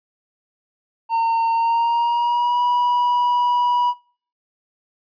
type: tone with pitch glide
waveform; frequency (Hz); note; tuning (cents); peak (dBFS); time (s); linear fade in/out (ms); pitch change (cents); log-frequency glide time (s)
triangle; 914 to 974; A#5 to B5; -34 to -24; -14; 1.09-3.94; 50; +110; 1.52-2.61
effects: noise-tail reverb RT60 0.5 s tail -24 dB re dry + resampled to 11025 Hz